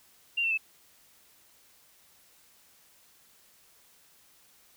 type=tone with pitch steps; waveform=sine; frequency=2775 / 2694 / 2616 Hz; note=F7 / E7 / E7; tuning=-12 / +37 / -14 cents; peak=-25 dBFS; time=0.37-0.577 s; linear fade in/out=10 ms; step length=69 ms; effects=white hiss -61 dBFS RMS until 4.76 s